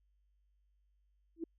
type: tone with exponential growth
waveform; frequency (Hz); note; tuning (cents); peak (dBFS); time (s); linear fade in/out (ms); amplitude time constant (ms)
sine; 329.9; E4; +1; -32; 1.36-1.44; 5; 17
effects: added 50 Hz sine -70 dBFS peak until 1.58 s